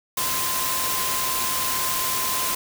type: tone in noise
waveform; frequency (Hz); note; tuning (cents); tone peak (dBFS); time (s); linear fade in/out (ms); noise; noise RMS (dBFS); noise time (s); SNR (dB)
sine; 1038; C6; -14; -29; 0.17-2.55; 5; white; -25; 0.17-2.55; -7
effects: none